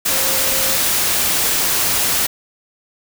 sine tone in noise, 534 Hz, C5, 35 cents sharp, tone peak -28 dBFS, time 0.1-0.77 s, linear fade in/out 10 ms, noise white, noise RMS -17 dBFS, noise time 0.05-2.27 s, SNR -14 dB, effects none

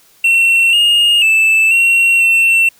triangle tone with pitch steps, 2714 / 2845 / 2636 / 2731 / 2701 Hz, E7 / F7 / E7 / F7 / E7, +50 / +31 / -1 / -39 / +42 cents, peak -6 dBFS, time 0.24-2.69 s, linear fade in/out 5 ms, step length 490 ms, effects white hiss -49 dBFS RMS until 2.79 s

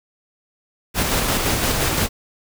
pink noise with tremolo, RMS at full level -19 dBFS, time 0.94-2.09 s, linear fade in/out 50 ms, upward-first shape square, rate 5.8 Hz, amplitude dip 25%, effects none

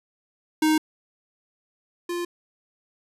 square tone pair in turn, 311.1 / 348.5 Hz, D#4 / F4, 0 / -4 cents, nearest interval major second, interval 196 cents, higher second, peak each -18 / -27 dBFS, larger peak first, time 0.62-0.78 / 2.09-2.25 s, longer neither, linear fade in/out 5 ms, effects resampled to 32000 Hz

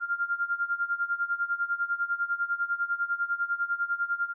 sine tone with tremolo, 1396.9 Hz, F6, in tune, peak -23 dBFS, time 0-4.34 s, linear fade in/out 50 ms, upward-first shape sine, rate 10 Hz, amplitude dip 85%, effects none

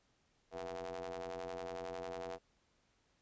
sawtooth ring-modulated tone, 89 Hz, F2, 33 cents sharp, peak -35 dBFS, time 0.51-2.39 s, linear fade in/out 50 ms, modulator 573 Hz, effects pink hiss -75 dBFS RMS until 3.21 s + resampled to 16000 Hz

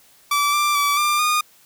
sawtooth tone with pitch steps, 1158 / 1180 / 1152 / 1192 / 1223 Hz, D6 / D6 / D6 / D6 / D#6, -25 / +8 / -34 / +25 / -30 cents, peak -13 dBFS, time 0.31-1.41 s, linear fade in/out 5 ms, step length 220 ms, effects white hiss -53 dBFS RMS until 1.65 s

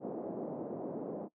pink band-pass noise, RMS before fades -40 dBFS, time 0-1.29 s, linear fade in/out 50 ms, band 200 to 650 Hz, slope 24 dB/octave, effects noise-tail reverb RT60 0.1 s tail -20 dB re dry

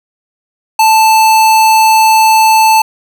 square tone, 880 Hz, A5, in tune, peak -5 dBFS, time 0.79-2.82 s, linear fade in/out 5 ms, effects none

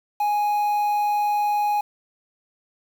triangle tone with quantisation, 830.6 Hz, G#5, in tune, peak -17 dBFS, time 0.2-1.81 s, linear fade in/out 5 ms, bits 7, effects none

